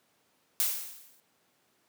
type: noise with exponential decay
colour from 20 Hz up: blue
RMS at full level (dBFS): -25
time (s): 0.6-1.2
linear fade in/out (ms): 0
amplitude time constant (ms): 130
effects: pink hiss -70 dBFS RMS until 1.88 s + high-pass 200 Hz 12 dB/octave